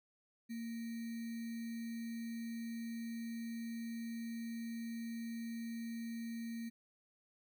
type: tone with sample-and-hold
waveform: sine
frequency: 230 Hz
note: A#3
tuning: 23 cents flat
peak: -40 dBFS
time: 0.49-6.7 s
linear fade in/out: 20 ms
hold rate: 2100 Hz
effects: none